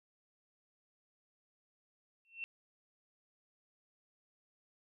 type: tone with exponential growth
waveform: sine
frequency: 2700 Hz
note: E7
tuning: 41 cents sharp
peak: -35 dBFS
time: 2.25-2.44 s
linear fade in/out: 0 ms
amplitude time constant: 41 ms
effects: none